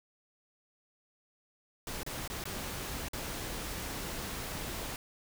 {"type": "noise with dropouts", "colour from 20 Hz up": "pink", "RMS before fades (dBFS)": -39, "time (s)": [1.87, 4.96], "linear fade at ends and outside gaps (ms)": 1, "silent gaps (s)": [[2.032, 2.064], [2.277, 2.3], [2.44, 2.454], [3.085, 3.133]], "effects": []}